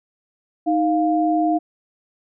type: tone pair together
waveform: sine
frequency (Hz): 312.6 / 700.8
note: D#4 / F5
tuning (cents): +8 / +6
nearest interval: octave + major second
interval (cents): 1398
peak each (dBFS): -18 / -19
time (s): 0.66-1.59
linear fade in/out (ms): 20
effects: none